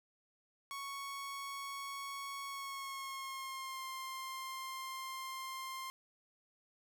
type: tone with pitch glide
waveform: sawtooth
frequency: 1108.7 to 1054.4 Hz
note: C#6 to C6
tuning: 0 to +13 cents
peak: -38 dBFS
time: 0.71-5.9 s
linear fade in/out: 0 ms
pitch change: -87 cents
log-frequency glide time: 2.46-3.85 s
effects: none